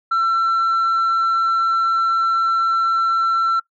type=tone; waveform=sine; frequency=1346 Hz; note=E6; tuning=36 cents sharp; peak=-12 dBFS; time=0.11-3.6 s; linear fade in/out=10 ms; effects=noise-tail reverb RT60 0.1 s tail -19 dB re dry + tanh soft clip ceiling -14 dBFS